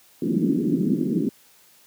pink band-pass noise, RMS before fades -22 dBFS, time 0.22-1.29 s, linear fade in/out 2 ms, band 170 to 360 Hz, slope 48 dB/octave, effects white hiss -55 dBFS RMS until 1.86 s + high-pass 80 Hz 12 dB/octave

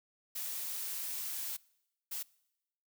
blue noise bursts at uneven times, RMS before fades -39 dBFS, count 2, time 0.35-1.57 / 2.11-2.23 s, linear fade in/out 10 ms, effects noise-tail reverb RT60 0.9 s tail -24 dB re dry

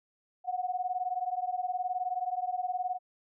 sine beating tone pair, 722 / 741 Hz, F#5 / F#5, -43 / +2 cents, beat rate 19 Hz, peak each -33 / -33 dBFS, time 0.44-2.99 s, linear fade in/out 50 ms, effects none

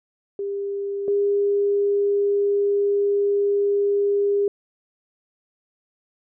sine tone pair in turn, 400 / 404.2 Hz, G4 / G#4, +35 / -47 cents, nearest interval unison, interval 18 cents, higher second, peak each -24 / -17 dBFS, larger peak second, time 0.39-1.08 / 1.08-4.48 s, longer second, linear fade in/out 2 ms, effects none

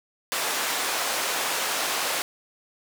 pink band-pass noise, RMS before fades -27 dBFS, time 0.32-2.22 s, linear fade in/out 0 ms, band 620 to 14000 Hz, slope 12 dB/octave, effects none

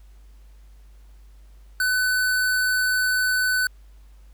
square tone, 1504 Hz, F#6, 28 cents sharp, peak -20 dBFS, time 1.8-3.67 s, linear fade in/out 2 ms, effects added 50 Hz sine -45 dBFS peak until 4.33 s + pink hiss -63 dBFS RMS until 4.33 s

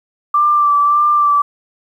sine tone with vibrato, 1174.7 Hz, D6, in tune, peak -9 dBFS, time 0.34-1.42 s, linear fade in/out 5 ms, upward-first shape sine, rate 1.7 Hz, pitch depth 24 cents each way, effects 8-bit

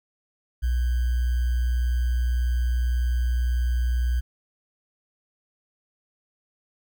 sine tone with sample-and-hold, 60.9 Hz, B1, 24 cents flat, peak -20 dBFS, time 0.62-4.21 s, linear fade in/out 20 ms, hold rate 1575 Hz, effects none

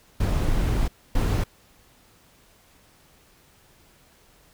brown noise bursts at uneven times, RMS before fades -22 dBFS, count 2, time 0.2-0.88 / 1.15-1.44 s, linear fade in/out 5 ms, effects pink hiss -57 dBFS RMS until 4.53 s

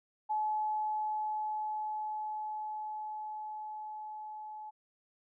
sine tone with level ramp, 856 Hz, A5, 48 cents flat, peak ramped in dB -29 to -42 dBFS, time 0.29-4.71 s, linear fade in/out 20 ms, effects none

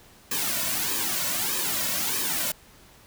white noise with flanger, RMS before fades -27 dBFS, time 0.31-2.52 s, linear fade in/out 5 ms, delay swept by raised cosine 1.4 to 2.5 ms, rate 1.6 Hz, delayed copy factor -0.8, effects pink hiss -53 dBFS RMS until 3.06 s

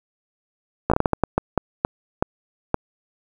slowing click train, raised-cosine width 1 ms, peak -3 dBFS, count 13, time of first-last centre 0.9-2.744 s, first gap 15 ms, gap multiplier 1.38, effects 7-bit

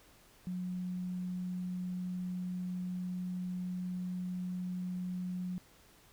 sine tone, 181.3 Hz, F#3, 35 cents flat, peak -35 dBFS, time 0.47-5.58 s, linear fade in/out 0 ms, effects pink hiss -62 dBFS RMS until 6.12 s

